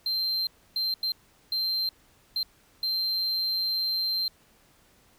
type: tone bursts at uneven times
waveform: triangle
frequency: 4141 Hz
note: C8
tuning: 19 cents flat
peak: -24 dBFS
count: 6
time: 0.06-0.47 / 0.76-0.94 / 1.03-1.12 / 1.52-1.89 / 2.36-2.43 / 2.83-4.28 s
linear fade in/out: 2 ms
effects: pink hiss -61 dBFS RMS until 5.18 s